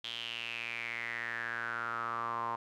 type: tone with band-pass filter sweep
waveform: sawtooth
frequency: 116.54 Hz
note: A#2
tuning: in tune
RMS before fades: -38 dBFS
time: 0.04-2.56 s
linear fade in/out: 5 ms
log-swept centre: 3300 to 990 Hz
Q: 7.2
effects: none